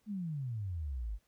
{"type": "exponential sweep", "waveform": "sine", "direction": "down", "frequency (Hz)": [219.5, 47.42], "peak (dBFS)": -35, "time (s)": [0.06, 1.19], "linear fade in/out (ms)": 50, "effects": ["pink hiss -75 dBFS RMS until 1.27 s"]}